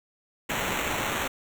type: noise with sample-and-hold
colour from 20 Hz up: white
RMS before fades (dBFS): -29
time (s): 0.49-1.28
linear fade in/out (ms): 10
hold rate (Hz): 4900
effects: none